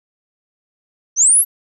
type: linear sweep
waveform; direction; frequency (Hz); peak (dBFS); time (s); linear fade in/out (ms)
sine; up; 5760 to 11840; -8; 1.16-1.45; 50
effects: none